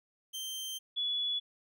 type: tone pair in turn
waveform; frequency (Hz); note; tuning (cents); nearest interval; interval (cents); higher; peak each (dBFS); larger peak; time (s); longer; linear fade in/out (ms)
sawtooth / sine; 3136 / 3412; G7 / G#7; 0 / +46; minor second; 146; second; -34 / -30; second; 0.33-0.79 / 0.96-1.4; first; 20
effects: none

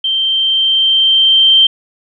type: tone with level ramp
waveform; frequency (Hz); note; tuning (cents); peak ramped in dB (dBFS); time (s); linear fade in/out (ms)
sine; 3136; G7; 0; -12 to -4; 0.04-1.67; 5
effects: none

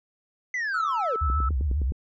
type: linear sweep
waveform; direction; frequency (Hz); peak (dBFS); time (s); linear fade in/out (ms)
triangle; down; 2048 to 415.3; -24; 0.54-1.16; 2
type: tone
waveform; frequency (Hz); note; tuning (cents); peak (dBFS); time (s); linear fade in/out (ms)
sine; 1311; E6; -10; -26; 0.74-1.49; 5
type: tone with vibrato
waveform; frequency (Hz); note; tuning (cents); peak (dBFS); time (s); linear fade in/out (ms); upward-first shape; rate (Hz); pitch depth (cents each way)
sine; 69.3; C#2; 0; -22; 1.21-1.92; 10; triangle; 7.4; 240
type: click train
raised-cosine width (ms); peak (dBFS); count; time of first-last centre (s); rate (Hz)
3; -23; 7; 1.3-1.92; 9.67
effects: resampled to 16000 Hz

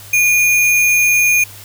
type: tone with sample-and-hold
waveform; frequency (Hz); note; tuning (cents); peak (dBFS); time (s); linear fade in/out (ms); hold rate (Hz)
sine; 2434; D#7; -39; -9; 0.13-1.44; 5; 8820
effects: added 100 Hz sine -39 dBFS peak until 1.64 s + white hiss -37 dBFS RMS until 1.64 s

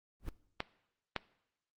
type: noise with exponential growth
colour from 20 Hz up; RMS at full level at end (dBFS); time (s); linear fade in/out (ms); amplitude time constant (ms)
brown; -33; 0.2-0.29; 1; 19
type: clicks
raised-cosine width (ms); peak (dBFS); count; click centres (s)
0.3; -17; 2; 0.604 / 1.163
effects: noise-tail reverb RT60 0.8 s tail -19 dB re dry + Opus 32 kbps

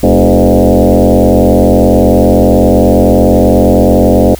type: tone with frequency modulation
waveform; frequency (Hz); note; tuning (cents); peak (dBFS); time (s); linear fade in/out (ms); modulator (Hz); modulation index
sine; 155.56; D#3; 0; -3; 0.03-4.35; 5; 89.9; 5.6
effects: added 57 Hz sine -26 dBFS peak until 4.39 s + white hiss -31 dBFS RMS until 4.39 s

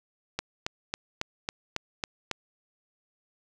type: click train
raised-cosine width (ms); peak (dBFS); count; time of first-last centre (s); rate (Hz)
0.2; -12; 8; 0.39-2.313; 3.64
effects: none

